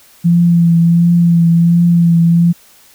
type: tone with vibrato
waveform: sine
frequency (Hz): 170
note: F3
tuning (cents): -46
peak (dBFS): -6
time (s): 0.24-2.53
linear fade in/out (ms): 20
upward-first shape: triangle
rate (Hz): 1.4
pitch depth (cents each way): 28
effects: white hiss -45 dBFS RMS until 2.94 s